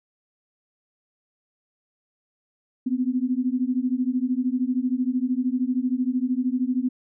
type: beating tone pair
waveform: sine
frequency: 246.9 / 259.9 Hz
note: B3 / C4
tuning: 0 / -11 cents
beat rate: 13 Hz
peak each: -24 dBFS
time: 2.86-6.89 s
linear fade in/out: 10 ms
effects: none